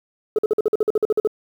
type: tone bursts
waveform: sine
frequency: 428.5 Hz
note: A4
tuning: 46 cents flat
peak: -12 dBFS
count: 13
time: 0.36-1.274 s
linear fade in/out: 2 ms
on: 26 ms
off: 48 ms
effects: tanh soft clip ceiling -12 dBFS + 8-bit